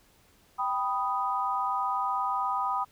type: chord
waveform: sine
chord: G augmented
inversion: none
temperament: equal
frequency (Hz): 784 / 987.8 / 1244.5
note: G5 / B5 / D#6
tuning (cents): 0 / 0 / 0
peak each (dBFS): -32 / -30 / -30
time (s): 0.58-2.85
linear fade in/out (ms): 20
effects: pink hiss -62 dBFS RMS until 2.91 s